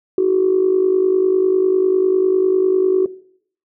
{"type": "tone with amplitude modulation", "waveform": "sine", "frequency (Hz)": 374.5, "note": "F#4", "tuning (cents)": 21, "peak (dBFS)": -8, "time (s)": [0.18, 3.06], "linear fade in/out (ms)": 2, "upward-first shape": "sine", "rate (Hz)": 50, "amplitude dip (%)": 75, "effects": ["noise-tail reverb RT60 0.6 s tail -18 dB re dry", "tanh soft clip ceiling -5 dBFS"]}